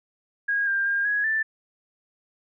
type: tone with pitch steps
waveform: sine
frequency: 1638 / 1593 / 1609 / 1667 / 1766 Hz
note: G#6 / G6 / G6 / G#6 / A6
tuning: -24 / +27 / +45 / +6 / +6 cents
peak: -21 dBFS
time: 0.48-1.43 s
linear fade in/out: 10 ms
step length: 190 ms
effects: none